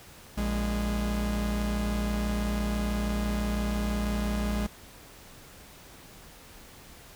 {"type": "tone pair together", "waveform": "45% pulse", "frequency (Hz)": [58.14, 206.6], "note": ["A#1", "G#3"], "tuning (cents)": [-4, -9], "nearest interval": "octave + minor seventh", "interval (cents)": 2195, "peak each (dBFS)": [-29, -30], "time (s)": [0.37, 4.67], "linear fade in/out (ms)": 10, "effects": ["pink hiss -50 dBFS RMS until 7.15 s"]}